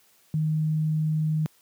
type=tone; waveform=sine; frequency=155.56 Hz; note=D#3; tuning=in tune; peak=-21 dBFS; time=0.34-1.46 s; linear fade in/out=0 ms; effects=white hiss -61 dBFS RMS until 1.61 s + high-pass 100 Hz 12 dB/octave